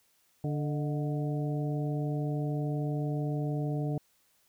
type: harmonic tone with a mistuned harmonic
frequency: 146.83 Hz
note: D3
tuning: in tune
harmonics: 1 / 2 / 3 / 4 / 5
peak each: -30 / -36 / -40 / -42 / -44 dBFS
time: 0.44-3.98 s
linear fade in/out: 2 ms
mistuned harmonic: 4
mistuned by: +77 cents
effects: white hiss -69 dBFS RMS until 4.48 s